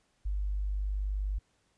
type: tone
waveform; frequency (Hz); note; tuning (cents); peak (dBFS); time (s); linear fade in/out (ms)
sine; 49.78; G1; +27; -29; 0.25-1.39; 10
effects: pink hiss -72 dBFS RMS until 1.77 s + resampled to 22050 Hz